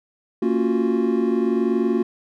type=chord; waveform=triangle; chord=Gb major seventh; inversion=first; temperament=equal with one note detuned; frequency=229.5 / 277.2 / 349.2 / 370 Hz; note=Bb3 / Db4 / F4 / Gb4; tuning=-27 / 0 / 0 / 0 cents; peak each=-20 / -24 / -21 / -21 dBFS; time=0.42-2.03 s; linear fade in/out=5 ms; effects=none